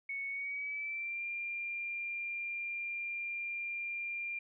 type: tone with pitch glide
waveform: sine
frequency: 2217 to 2390 Hz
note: C#7 to D7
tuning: 0 to +30 cents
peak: -36 dBFS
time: 0.09-4.39 s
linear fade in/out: 5 ms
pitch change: +130 cents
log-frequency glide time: 0.29-1.25 s
effects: none